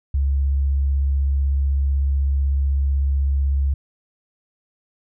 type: tone with vibrato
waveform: sine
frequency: 69 Hz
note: C#2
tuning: 7 cents flat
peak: -16 dBFS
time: 0.14-3.74 s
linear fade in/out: 5 ms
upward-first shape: square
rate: 16 Hz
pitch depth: 11 cents each way
effects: none